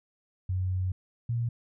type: tone pair in turn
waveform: sine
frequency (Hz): 92.5 / 117.83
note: F#2 / A#2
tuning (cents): 0 / +19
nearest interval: major third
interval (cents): 419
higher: second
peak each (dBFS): -26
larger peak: neither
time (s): 0.49-0.92 / 1.29-1.49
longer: first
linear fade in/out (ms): 5
effects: none